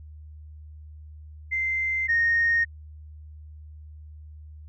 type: tone pair in turn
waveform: sine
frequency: 2081 / 1854 Hz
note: C7 / A#6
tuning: -10 / -10 cents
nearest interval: major second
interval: 200 cents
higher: first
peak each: -23 / -18 dBFS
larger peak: second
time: 1.51-2.08 / 2.08-2.65 s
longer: neither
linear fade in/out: 20 ms
effects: tanh soft clip ceiling -14 dBFS + added 76 Hz sine -41 dBFS peak until 4.68 s